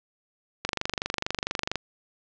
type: click train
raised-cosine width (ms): 0.2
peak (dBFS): -9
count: 28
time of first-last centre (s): 0.65-1.757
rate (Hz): 24.4
effects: low-pass 6000 Hz 12 dB/octave